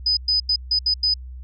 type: tone bursts at uneven times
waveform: sine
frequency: 5000 Hz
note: D#8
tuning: 8 cents sharp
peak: -16 dBFS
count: 6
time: 0.06-0.17 / 0.28-0.4 / 0.49-0.56 / 0.71-0.79 / 0.86-0.94 / 1.03-1.14 s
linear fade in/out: 5 ms
effects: added 63 Hz sine -33 dBFS peak until 1.43 s